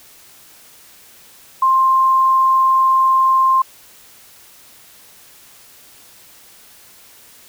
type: tone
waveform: sine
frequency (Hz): 1054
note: C6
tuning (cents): +12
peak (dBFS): -10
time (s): 1.62-3.62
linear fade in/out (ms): 5
effects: white hiss -45 dBFS RMS until 7.48 s